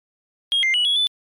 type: tone with pitch steps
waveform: sine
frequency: 3258 / 2096 / 2937 / 3353 / 3494 Hz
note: G#7 / C7 / F#7 / G#7 / A7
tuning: -34 / +2 / -13 / +16 / -13 cents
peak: -14 dBFS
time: 0.52-1.07 s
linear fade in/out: 0 ms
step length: 110 ms
effects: tanh soft clip ceiling -14 dBFS + MP3 96 kbps